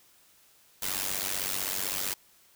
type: noise with amplitude modulation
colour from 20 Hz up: white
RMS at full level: -28 dBFS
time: 0.82-2.14 s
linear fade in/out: 5 ms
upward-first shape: sine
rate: 95.7 Hz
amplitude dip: 90%
effects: white hiss -61 dBFS RMS until 2.55 s